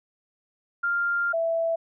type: tone pair in turn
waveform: sine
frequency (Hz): 1396.9 / 661.5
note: F6 / E5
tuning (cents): 0 / +6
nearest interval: octave + minor second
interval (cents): 1294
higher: first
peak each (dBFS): -22 / -22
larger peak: neither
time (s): 0.83-1.33 / 1.33-1.76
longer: first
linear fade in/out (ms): 10
effects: none